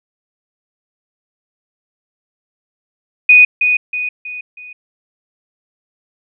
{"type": "tone with echo", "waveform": "sine", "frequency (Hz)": 2481, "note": "D#7", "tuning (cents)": -6, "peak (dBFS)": -3, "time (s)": [3.29, 3.45], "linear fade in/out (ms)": 5, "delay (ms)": 320, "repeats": 4, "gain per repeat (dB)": -7, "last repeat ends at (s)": 4.73, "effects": []}